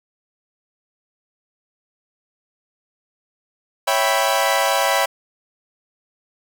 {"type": "chord", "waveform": "sawtooth", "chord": "C# half-diminished seventh", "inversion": "none", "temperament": "equal", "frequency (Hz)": [554.4, 659.3, 784, 987.8], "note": ["C#5", "E5", "G5", "B5"], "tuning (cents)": [0, 0, 0, 0], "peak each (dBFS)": -18, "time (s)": [3.87, 5.06], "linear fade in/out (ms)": 10, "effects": []}